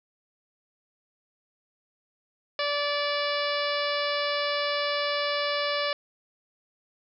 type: harmonic tone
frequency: 580 Hz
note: D5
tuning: 22 cents flat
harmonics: 1 / 2 / 3 / 4 / 5 / 6 / 7 / 8 / 9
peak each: -29 / -32 / -34 / -35 / -36 / -37 / -37 / -38 / -39 dBFS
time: 2.59-5.93 s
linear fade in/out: 2 ms
effects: none